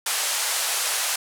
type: band-pass noise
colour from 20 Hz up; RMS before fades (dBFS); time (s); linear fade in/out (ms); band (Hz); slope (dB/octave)
white; -25; 0.06-1.16; 5; 550 to 11000; 24
effects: none